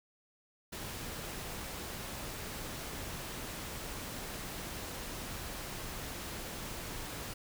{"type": "noise", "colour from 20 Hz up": "pink", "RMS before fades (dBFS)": -42, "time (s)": [0.72, 7.34], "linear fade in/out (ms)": 10, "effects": []}